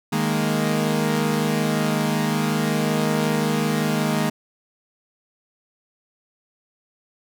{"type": "chord", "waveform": "sawtooth", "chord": "D# suspended fourth", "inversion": "none", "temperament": "equal", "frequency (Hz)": [155.56, 207.7, 233.1], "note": ["D#3", "G#3", "A#3"], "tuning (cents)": [0, 0, 0], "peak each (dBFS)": -20, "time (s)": [0.12, 4.3], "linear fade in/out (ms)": 10, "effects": []}